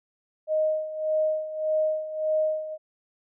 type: tone with tremolo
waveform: sine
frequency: 622.3 Hz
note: D#5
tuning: in tune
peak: -20 dBFS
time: 0.47-2.78 s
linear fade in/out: 50 ms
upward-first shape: sine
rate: 1.7 Hz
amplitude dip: 75%
effects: none